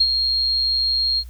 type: tone with ADSR envelope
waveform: sine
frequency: 4242 Hz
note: C8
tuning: 23 cents sharp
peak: -11 dBFS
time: 0-1.24 s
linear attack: 8 ms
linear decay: 52 ms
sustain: -6 dB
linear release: 56 ms
effects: added 60 Hz sine -34 dBFS peak until 1.29 s + white hiss -55 dBFS RMS until 1.29 s